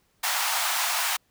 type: high-pass noise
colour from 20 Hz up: pink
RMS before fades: -26 dBFS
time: 0.23-1.17 s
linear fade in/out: 10 ms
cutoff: 720 Hz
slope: 48 dB/octave
effects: pink hiss -68 dBFS RMS until 1.3 s